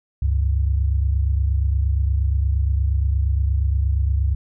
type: tone pair together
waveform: sine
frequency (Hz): 69.3 / 97.82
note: C#2 / G2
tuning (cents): 0 / -3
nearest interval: tritone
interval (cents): 597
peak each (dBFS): -17 / -23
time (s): 0.22-4.35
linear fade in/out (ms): 5
effects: none